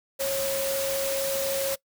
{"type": "tone in noise", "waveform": "sine", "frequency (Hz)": 546, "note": "C#5", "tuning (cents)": -26, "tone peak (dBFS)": -26, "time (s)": [0.19, 1.76], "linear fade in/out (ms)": 20, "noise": "white", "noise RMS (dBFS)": -31, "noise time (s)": [0.19, 1.76], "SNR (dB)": 2, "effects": ["noise-tail reverb RT60 0.1 s tail -22 dB re dry"]}